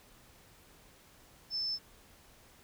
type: tone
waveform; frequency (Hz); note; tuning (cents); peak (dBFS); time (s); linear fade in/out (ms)
sine; 5274; E8; 0; -32; 1.5-1.79; 50
effects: pink hiss -60 dBFS RMS until 2.63 s